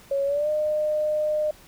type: tone with pitch glide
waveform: sine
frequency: 554.4 to 608.1 Hz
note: C#5 to D#5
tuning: 0 to -40 cents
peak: -21 dBFS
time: 0.11-1.51 s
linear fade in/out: 5 ms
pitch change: +160 cents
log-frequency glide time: 0.25-0.49 s
effects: pink hiss -51 dBFS RMS until 1.67 s